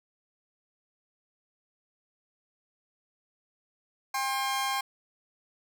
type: tone pair together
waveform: sawtooth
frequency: 800 / 1066.3 Hz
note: G5 / C6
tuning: +35 / +32 cents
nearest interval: perfect fourth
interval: 497 cents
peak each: -27 dBFS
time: 4.14-4.81 s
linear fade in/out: 5 ms
effects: none